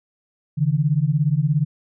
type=beating tone pair; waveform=sine; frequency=140.6 / 157.6 Hz; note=C#3 / D#3; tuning=+25 / +23 cents; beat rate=17 Hz; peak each=-19 dBFS; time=0.57-1.65 s; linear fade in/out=20 ms; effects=none